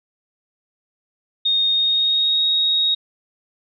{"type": "tone with pitch glide", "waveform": "sine", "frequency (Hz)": [3700, 3765], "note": ["A#7", "A#7"], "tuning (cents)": [-14, 16], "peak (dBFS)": -15, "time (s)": [1.45, 2.95], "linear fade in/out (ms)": 10, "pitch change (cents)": 30, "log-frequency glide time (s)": [1.7, 2.44], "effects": []}